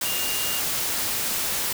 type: tone in noise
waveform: sine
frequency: 2820 Hz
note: F7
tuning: 16 cents sharp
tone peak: -31 dBFS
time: 0.05-0.6 s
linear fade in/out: 5 ms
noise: white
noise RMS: -26 dBFS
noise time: 0.01-1.73 s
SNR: -8 dB
effects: none